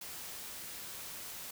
white noise, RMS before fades -45 dBFS, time 0.01-1.51 s, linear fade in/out 5 ms, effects none

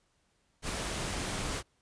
pink noise, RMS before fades -35 dBFS, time 0.62-1.63 s, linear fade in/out 50 ms, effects pink hiss -73 dBFS RMS until 1.81 s + resampled to 22050 Hz

